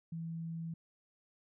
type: tone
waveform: sine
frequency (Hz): 164.81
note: E3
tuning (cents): 0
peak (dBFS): -38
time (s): 0.12-0.74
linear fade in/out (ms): 5
effects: none